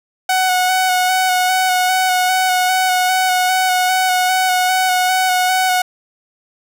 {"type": "tone with vibrato", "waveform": "sawtooth", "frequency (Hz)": 740, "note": "F#5", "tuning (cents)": 0, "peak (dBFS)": -9, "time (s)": [0.29, 5.82], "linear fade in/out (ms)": 5, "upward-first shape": "square", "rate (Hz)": 2.5, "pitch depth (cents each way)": 17, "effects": []}